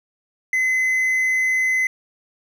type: tone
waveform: triangle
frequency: 2039 Hz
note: C7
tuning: 45 cents flat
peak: -15 dBFS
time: 0.53-1.87 s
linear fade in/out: 2 ms
effects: none